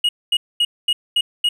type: tone bursts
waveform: triangle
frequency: 2887 Hz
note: F#7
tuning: 43 cents flat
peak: -12 dBFS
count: 6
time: 0.04-1.49 s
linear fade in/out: 5 ms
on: 50 ms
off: 230 ms
effects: none